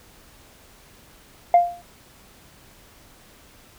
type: tone with exponential decay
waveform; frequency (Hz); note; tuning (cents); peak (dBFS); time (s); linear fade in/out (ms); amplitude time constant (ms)
sine; 698.5; F5; 0; -6; 1.54-1.82; 2; 59
effects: tanh soft clip ceiling -7 dBFS + pink hiss -51 dBFS RMS until 3.78 s